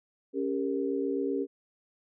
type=chord; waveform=sine; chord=G diminished; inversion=second; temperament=equal with one note detuned; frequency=277.2 / 398.4 / 466.2 Hz; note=Db4 / G4 / Bb4; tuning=0 / +28 / 0 cents; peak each=-31 / -31 / -34 dBFS; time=0.33-1.47 s; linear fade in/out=50 ms; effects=none